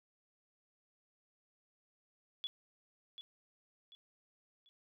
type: tone with echo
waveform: sine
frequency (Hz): 3405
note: G#7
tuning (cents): +42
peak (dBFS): -37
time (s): 2.44-2.47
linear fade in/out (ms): 0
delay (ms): 740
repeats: 3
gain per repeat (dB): -9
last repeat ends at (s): 4.69
effects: none